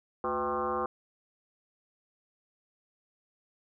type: tone with frequency modulation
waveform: sine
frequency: 784 Hz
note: G5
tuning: in tune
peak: -28 dBFS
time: 0.24-0.86 s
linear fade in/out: 2 ms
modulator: 141 Hz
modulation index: 3.5
effects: none